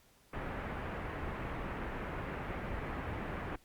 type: low-pass noise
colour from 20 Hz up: pink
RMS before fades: -40 dBFS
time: 0.33-3.56 s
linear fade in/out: 5 ms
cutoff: 2200 Hz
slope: 24 dB/octave
effects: pink hiss -66 dBFS RMS until 3.64 s + Opus 48 kbps